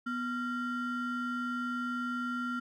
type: ring-modulated tone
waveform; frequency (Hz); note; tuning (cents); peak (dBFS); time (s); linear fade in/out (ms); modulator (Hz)
triangle; 814; G#5; -35; -27; 0.06-2.6; 10; 568
effects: none